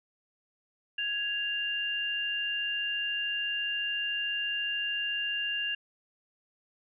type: tone pair together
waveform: sine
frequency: 1661.2 / 2794 Hz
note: G#6 / F7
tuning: 0 / 0 cents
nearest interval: major sixth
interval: 900 cents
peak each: -35 / -30 dBFS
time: 0.98-5.75 s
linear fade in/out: 5 ms
effects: none